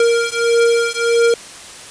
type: beating tone pair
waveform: square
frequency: 466.2 / 467.8 Hz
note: A#4 / A#4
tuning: 0 / +6 cents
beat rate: 1.6 Hz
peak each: -16 dBFS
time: 0-1.34 s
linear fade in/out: 2 ms
effects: white hiss -35 dBFS RMS until 1.9 s + resampled to 22050 Hz